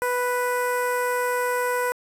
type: tone with notch filter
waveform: 15% pulse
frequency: 493.9 Hz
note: B4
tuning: in tune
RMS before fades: -24 dBFS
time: 0.02-1.92 s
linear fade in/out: 0 ms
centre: 4100 Hz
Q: 0.52
effects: resampled to 32000 Hz + 7-bit